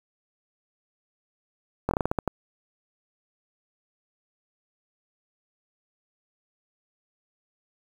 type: slowing click train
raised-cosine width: 1 ms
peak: -10 dBFS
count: 9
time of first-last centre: 1.89-2.277 s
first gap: 21 ms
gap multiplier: 1.23
effects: 7-bit